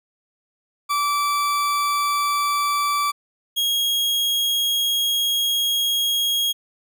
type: tone pair in turn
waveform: 40% pulse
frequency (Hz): 1160 / 3281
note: D6 / G#7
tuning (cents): -22 / -22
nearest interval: octave + tritone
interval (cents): 1800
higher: second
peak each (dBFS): -18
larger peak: neither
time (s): 0.89-3.12 / 3.56-6.53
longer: second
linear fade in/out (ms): 20
effects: none